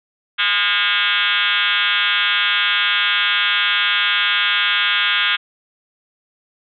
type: tone with frequency modulation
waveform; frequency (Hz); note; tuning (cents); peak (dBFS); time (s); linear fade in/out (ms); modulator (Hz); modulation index
sine; 2406; D7; +41; -14; 0.38-5.37; 20; 196; 5.8
effects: none